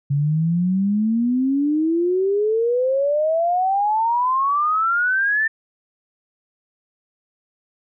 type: exponential sweep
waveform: sine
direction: up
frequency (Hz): 138.59 to 1800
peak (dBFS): -16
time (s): 0.1-5.48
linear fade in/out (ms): 10
effects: none